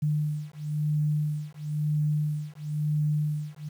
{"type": "beating tone pair", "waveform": "sine", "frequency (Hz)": [150, 150.99], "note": ["D3", "D3"], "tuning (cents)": [37, 48], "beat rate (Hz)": 0.99, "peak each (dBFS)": -28, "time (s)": [0.02, 3.69], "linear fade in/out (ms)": 10, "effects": ["9-bit"]}